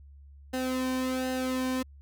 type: tone with flanger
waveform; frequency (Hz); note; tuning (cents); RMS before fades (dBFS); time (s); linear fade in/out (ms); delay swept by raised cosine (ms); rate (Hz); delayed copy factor
sawtooth; 257.6; C4; -27; -30; 0.53-1.83; 10; 0.87 to 1.5; 1.3; -0.7
effects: added 70 Hz sine -48 dBFS peak until 2.01 s